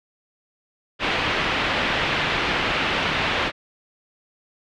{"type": "low-pass noise", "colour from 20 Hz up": "white", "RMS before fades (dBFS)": -23, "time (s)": [0.99, 3.52], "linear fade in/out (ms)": 50, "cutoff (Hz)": 3100, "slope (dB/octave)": 24, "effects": []}